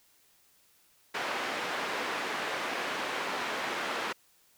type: band-pass noise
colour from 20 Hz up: white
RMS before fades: -34 dBFS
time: 1.14-4.13 s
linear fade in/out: 10 ms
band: 290 to 2000 Hz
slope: 12 dB/octave
effects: white hiss -65 dBFS RMS until 4.57 s